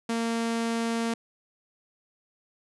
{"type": "tone", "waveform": "sawtooth", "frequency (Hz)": 230, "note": "A#3", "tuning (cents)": -23, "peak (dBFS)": -22, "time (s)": [0.09, 1.14], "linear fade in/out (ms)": 5, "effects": ["resampled to 24000 Hz"]}